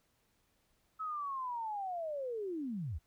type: linear sweep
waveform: sine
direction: down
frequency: 1300 to 59.2 Hz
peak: -36 dBFS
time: 0.99-2.99 s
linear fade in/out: 20 ms
effects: pink hiss -75 dBFS RMS until 3.06 s